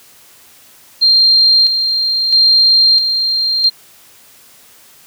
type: tone with tremolo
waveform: sine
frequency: 4186 Hz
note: C8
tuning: in tune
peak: -6 dBFS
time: 1.01-3.7 s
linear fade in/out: 20 ms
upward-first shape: square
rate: 0.76 Hz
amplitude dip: 50%
effects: white hiss -44 dBFS RMS until 5.06 s + high-pass 60 Hz 12 dB/octave